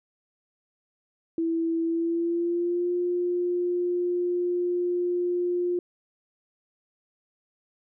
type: tone with pitch glide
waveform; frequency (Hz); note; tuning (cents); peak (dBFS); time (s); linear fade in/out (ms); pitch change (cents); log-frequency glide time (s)
sine; 330 to 353.7; E4 to F4; +2 to +22; -23; 1.38-5.79; 2; +120; 1.83-2.92
effects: none